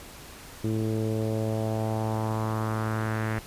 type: tone with low-pass filter sweep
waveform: sawtooth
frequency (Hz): 110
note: A2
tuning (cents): 0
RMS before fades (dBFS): -28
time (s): 0.64-3.39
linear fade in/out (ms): 0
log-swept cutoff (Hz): 350 to 1900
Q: 2.6
effects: pink hiss -45 dBFS RMS until 3.46 s + resampled to 32000 Hz